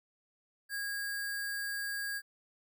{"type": "tone with sample-and-hold", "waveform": "sine", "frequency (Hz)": 1640, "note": "G#6", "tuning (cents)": -22, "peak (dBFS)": -34, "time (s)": [0.69, 2.22], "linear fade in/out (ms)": 50, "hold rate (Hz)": 6300, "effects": []}